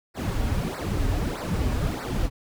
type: noise with flanger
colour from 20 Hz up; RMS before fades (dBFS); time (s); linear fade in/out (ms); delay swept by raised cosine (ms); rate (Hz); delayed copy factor
brown; -26; 0.14-2.3; 50; 0.3 to 6; 1.6; -1
effects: none